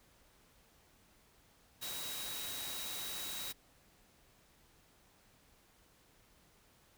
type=tone in noise; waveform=sine; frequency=3838 Hz; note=A#7; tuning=50 cents sharp; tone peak=-45 dBFS; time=1.81-3.53 s; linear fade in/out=20 ms; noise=white; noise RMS=-43 dBFS; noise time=1.81-3.53 s; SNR=-5 dB; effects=pink hiss -67 dBFS RMS until 6.97 s